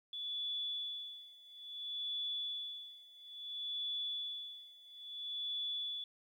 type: tone with tremolo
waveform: sine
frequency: 3442 Hz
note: A7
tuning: 39 cents flat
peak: -36 dBFS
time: 0.13-6.04 s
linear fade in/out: 2 ms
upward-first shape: sine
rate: 0.59 Hz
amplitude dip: 90%
effects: 12-bit